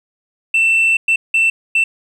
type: tone bursts at uneven times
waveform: sine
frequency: 2677 Hz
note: E7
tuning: 26 cents sharp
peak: -8 dBFS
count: 4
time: 0.54-0.97 / 1.08-1.16 / 1.34-1.5 / 1.75-1.84 s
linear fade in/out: 5 ms
effects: tanh soft clip ceiling -9 dBFS + 8-bit